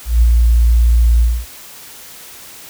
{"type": "tone with ADSR envelope", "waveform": "sine", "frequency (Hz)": 58.1, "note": "A#1", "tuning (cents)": -5, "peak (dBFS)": -5, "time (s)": [0.05, 1.46], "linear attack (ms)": 170, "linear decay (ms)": 27, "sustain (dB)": -2, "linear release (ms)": 250, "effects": ["white hiss -36 dBFS RMS until 2.69 s"]}